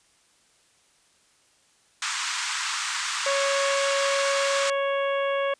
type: band-pass noise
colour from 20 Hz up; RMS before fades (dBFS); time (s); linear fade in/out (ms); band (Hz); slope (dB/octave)
pink; -29; 2.02-4.7; 2; 1000 to 8600; 48
type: harmonic tone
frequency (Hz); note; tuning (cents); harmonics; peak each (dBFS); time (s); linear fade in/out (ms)
554.4; C#5; 0; 1 / 2 / 3 / 4 / 5 / 6; -24 / -30 / -34 / -36 / -38 / -40; 3.26-5.54; 5
effects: white hiss -62 dBFS RMS until 5.59 s + resampled to 22050 Hz